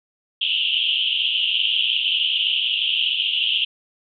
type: band-pass noise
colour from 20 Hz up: pink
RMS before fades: -21 dBFS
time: 0.41-3.65 s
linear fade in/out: 5 ms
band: 2800 to 3300 Hz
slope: 96 dB/octave
effects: none